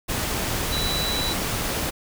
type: tone in noise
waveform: sine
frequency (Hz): 3949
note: B7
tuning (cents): -1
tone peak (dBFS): -26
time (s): 0.71-1.34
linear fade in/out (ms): 20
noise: pink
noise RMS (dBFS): -26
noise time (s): 0.08-1.91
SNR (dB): -3
effects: none